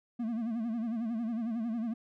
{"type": "tone with vibrato", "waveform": "triangle", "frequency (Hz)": 228.7, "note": "A#3", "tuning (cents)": -33, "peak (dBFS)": -29, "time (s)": [0.19, 1.94], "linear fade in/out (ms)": 10, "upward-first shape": "sine", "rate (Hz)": 11, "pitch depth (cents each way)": 100, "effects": []}